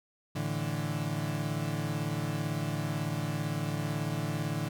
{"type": "chord", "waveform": "35% pulse", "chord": "A suspended fourth", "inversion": "none", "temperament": "equal", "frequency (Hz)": [110, 146.83, 164.81], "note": ["A2", "D3", "E3"], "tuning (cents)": [0, 0, 0], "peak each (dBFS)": [-35, -32, -34], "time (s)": [0.35, 4.69], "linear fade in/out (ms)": 10, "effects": []}